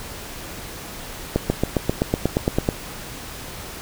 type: accelerating click train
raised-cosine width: 2 ms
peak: -4 dBFS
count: 12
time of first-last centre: 1.36-2.689 s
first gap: 140 ms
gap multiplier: 0.97
effects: pink hiss -35 dBFS RMS until 3.81 s